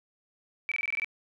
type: tone bursts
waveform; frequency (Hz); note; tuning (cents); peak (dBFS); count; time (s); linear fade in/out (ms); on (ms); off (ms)
sine; 2311; D7; -28; -27; 8; 0.69-1.045; 0; 26; 21
effects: none